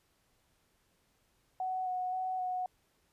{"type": "tone with vibrato", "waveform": "sine", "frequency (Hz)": 740, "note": "F#5", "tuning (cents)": 0, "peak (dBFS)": -32, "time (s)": [1.6, 2.66], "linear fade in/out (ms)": 2, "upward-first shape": "square", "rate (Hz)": 1.9, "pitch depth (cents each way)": 14, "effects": ["pink hiss -73 dBFS RMS until 3.12 s", "resampled to 32000 Hz"]}